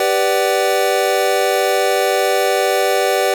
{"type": "chord", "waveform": "square", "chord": "G major seventh", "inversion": "none", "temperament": "equal with one note detuned", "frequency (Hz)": [392, 493.9, 587.3, 757.7], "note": ["G4", "B4", "D5", "F#5"], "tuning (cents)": [0, 0, 0, 41], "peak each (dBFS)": -20, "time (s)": [0, 3.34], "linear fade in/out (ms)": 2, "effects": []}